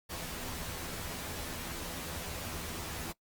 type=noise with comb filter; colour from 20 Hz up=pink; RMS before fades=-40 dBFS; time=0.09-3.13 s; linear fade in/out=20 ms; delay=12 ms; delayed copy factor=+0.6; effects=noise-tail reverb RT60 0.1 s tail -22 dB re dry + Opus 48 kbps